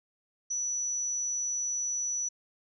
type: tone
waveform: sine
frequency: 5920 Hz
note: F#8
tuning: in tune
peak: -29 dBFS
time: 0.5-2.29 s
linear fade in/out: 10 ms
effects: none